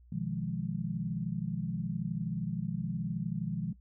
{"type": "chord", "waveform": "sine", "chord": "F half-diminished seventh", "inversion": "second", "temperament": "equal with one note detuned", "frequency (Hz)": [124.04, 155.56, 174.61, 207.7], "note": ["Cb3", "Eb3", "F3", "Ab3"], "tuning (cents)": [8, 0, 0, 0], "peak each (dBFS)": [-40, -37, -35, -39], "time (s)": [0.12, 3.73], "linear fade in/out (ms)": 5, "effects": ["noise-tail reverb RT60 0.1 s tail -18 dB re dry", "added 60 Hz sine -55 dBFS peak until 3.8 s"]}